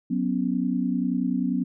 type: chord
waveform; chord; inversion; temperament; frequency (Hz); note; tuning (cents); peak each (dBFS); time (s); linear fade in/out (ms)
sine; F# suspended fourth; none; equal; 185 / 246.9 / 277.2; F#3 / B3 / C#4; 0 / 0 / 0; -27 / -25 / -28; 0.1-1.64; 10
effects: none